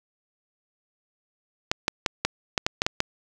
clicks, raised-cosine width 0.2 ms, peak -4 dBFS, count 9, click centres 1.715 / 1.881 / 2.062 / 2.25 / 2.578 / 2.665 / 2.819 / 2.865 / 3.004 s, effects none

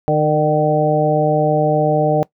harmonic tone with a mistuned harmonic, 152.9 Hz, D#3, 30 cents flat, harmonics 1 / 2 / 3 / 4 / 5, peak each -18 / -22 / -18 / -17 / -19 dBFS, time 0.08-2.23 s, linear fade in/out 0 ms, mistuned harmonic 4, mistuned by -24 cents, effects noise-tail reverb RT60 0.1 s tail -20 dB re dry

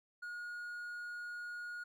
triangle tone, 1440 Hz, F#6, 47 cents flat, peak -40 dBFS, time 0.22-1.84 s, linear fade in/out 10 ms, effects none

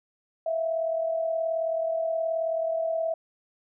sine tone pair together, 652.2 / 691 Hz, E5 / F5, -19 / -19 cents, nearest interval minor second, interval 100 cents, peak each -25 / -34 dBFS, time 0.46-3.14 s, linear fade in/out 5 ms, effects none

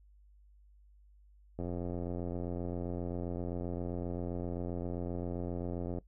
click train, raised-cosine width 2 ms, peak -25 dBFS, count 386, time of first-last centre 1.59-5.985 s, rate 87.6 Hz, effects noise-tail reverb RT60 0.1 s tail -18 dB re dry + added 50 Hz sine -58 dBFS peak until 6.07 s

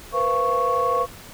sine tone cluster, 477.6 / 510 / 688 / 1107 Hz, A#4 / C5 / F5 / C#6, +42 / -44 / -26 / -3 cents, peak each -25 / -24 / -27 / -20 dBFS, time 0.12-1.07 s, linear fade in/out 50 ms, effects tanh soft clip ceiling -11 dBFS + pink hiss -42 dBFS RMS until 1.33 s

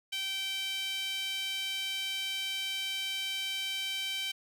sawtooth tone with high-pass filter, 775 Hz, G5, 20 cents flat, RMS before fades -35 dBFS, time 0.12-4.32 s, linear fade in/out 10 ms, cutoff 2800 Hz, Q 6, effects none

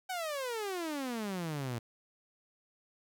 sawtooth exponential sweep, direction down, 765 to 113.6 Hz, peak -31 dBFS, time 0.09-1.79 s, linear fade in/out 10 ms, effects none

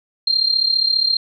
sine tone with amplitude modulation, 4186 Hz, C8, in tune, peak -11 dBFS, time 0.27-1.17 s, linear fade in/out 5 ms, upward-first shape sine, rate 34.9 Hz, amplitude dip 75%, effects none

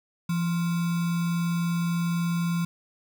sine tone with sample-and-hold, 170.7 Hz, F3, 39 cents flat, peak -23 dBFS, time 0.29-2.65 s, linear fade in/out 5 ms, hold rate 1225 Hz, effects none

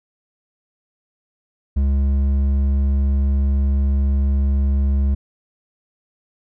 sine tone with hard clipping, 69 Hz, C#2, 7 cents flat, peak -16 dBFS, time 1.76-5.15 s, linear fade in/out 10 ms, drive 6 dB, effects none

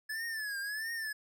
square tone with vibrato, 1720 Hz, A6, 40 cents flat, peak -36 dBFS, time 0.09-1.13 s, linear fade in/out 10 ms, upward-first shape triangle, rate 1.5 Hz, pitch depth 140 cents each way, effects none

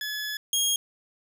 20% pulse tone pair in turn, 1708 / 3265 Hz, G#6 / G#7, +48 / -30 cents, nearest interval major seventh, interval 1122 cents, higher second, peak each -25 / -17 dBFS, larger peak second, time 0.01-0.37 / 0.53-0.76 s, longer first, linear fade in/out 2 ms, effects none

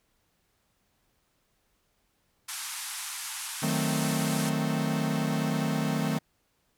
white band-pass noise, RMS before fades -37 dBFS, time 2.48-4.5 s, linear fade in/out 10 ms, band 820 to 12000 Hz, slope 48 dB/octave
45% pulse chord, D# diminished seventh, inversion none, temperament equal, 155.56 / 185 / 220 / 261.6 Hz, D#3 / F#3 / A3 / C4, 0 / 0 / 0 / 0 cents, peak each -30 / -34 / -31 / -33 dBFS, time 3.62-6.19 s, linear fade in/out 10 ms
effects pink hiss -72 dBFS RMS until 6.77 s

